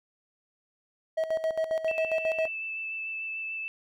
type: tone with tremolo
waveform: triangle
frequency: 641 Hz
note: E5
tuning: 49 cents flat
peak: -22 dBFS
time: 1.17-2.48 s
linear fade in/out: 10 ms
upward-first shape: square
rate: 7.4 Hz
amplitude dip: 70%
type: tone with vibrato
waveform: sine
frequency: 2637 Hz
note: E7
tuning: in tune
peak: -32 dBFS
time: 1.88-3.68 s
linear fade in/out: 0 ms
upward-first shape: sine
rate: 6.8 Hz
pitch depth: 11 cents each way
effects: none